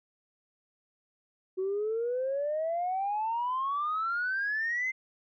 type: exponential sweep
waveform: sine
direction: up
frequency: 370 to 2093 Hz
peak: -27 dBFS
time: 1.57-4.92 s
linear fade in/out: 20 ms
effects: tanh soft clip ceiling -24 dBFS